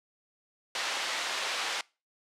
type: band-pass noise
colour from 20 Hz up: white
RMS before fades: -33 dBFS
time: 0.75-1.81 s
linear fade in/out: 2 ms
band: 580 to 4000 Hz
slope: 12 dB/octave
effects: noise-tail reverb RT60 0.3 s tail -24 dB re dry + low-pass 10000 Hz 12 dB/octave